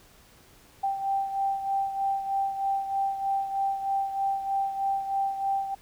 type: beating tone pair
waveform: sine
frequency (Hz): 784 / 787.2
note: G5 / G5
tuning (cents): 0 / +7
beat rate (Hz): 3.2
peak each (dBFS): -26 / -33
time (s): 0.83-5.75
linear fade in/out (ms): 10
effects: pink hiss -56 dBFS RMS until 5.81 s